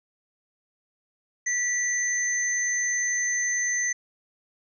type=tone pair together; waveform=sine; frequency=1952 / 6189 Hz; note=B6 / G8; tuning=-21 / -23 cents; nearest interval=octave + minor sixth; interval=1998 cents; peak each=-26 dBFS; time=1.46-3.93 s; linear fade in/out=10 ms; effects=none